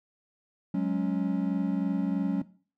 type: chord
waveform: triangle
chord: F# suspended second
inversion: none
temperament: just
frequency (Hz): 185 / 208.1 / 277.5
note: F#3 / G#3 / C#4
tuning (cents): 0 / +4 / +2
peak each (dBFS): -26 / -29 / -28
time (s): 0.74-2.42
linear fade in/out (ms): 5
effects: noise-tail reverb RT60 0.4 s tail -17 dB re dry